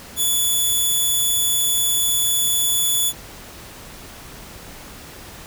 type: tone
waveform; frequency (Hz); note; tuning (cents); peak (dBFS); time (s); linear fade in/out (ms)
5% pulse; 3444; A7; -38; -9; 0.16-3.13; 50
effects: pink hiss -39 dBFS RMS until 5.46 s